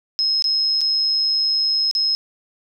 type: tone with dropouts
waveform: sine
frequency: 5150 Hz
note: E8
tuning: 41 cents flat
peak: -16 dBFS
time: 0.19-2.15 s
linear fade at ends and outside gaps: 0 ms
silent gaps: 0.423-0.442 / 0.808-0.814 / 1.912-1.951 s
effects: none